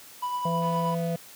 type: tone with tremolo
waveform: triangle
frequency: 987.8 Hz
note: B5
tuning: in tune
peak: -24 dBFS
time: 0.22-0.95 s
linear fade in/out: 10 ms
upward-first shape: sine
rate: 9.5 Hz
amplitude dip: 35%
type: harmonic tone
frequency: 168.2 Hz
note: E3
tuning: 35 cents sharp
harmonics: 1 / 3 / 4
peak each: -27 / -32 / -33 dBFS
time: 0.45-1.16 s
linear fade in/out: 5 ms
type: click train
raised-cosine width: 0.3 ms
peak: -33 dBFS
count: 134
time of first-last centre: 0.62-1.158 s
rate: 247 Hz
effects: white hiss -48 dBFS RMS until 1.35 s + high-pass 80 Hz 12 dB/octave